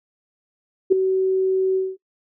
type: tone with ADSR envelope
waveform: sine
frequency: 378.4 Hz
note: F#4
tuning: 39 cents sharp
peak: -7 dBFS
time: 0.9-1.97 s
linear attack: 23 ms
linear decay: 5 ms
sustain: -9 dB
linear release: 210 ms
effects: noise-tail reverb RT60 0.1 s tail -19 dB re dry